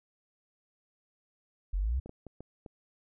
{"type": "exponential sweep", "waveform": "sine", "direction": "up", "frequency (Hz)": [42.62, 69.3], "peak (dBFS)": -27, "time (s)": [1.73, 2], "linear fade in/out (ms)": 10}
{"type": "clicks", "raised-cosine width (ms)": 2, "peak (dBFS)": -31, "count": 5, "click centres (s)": [2.06, 2.094, 2.267, 2.406, 2.662]}
{"effects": []}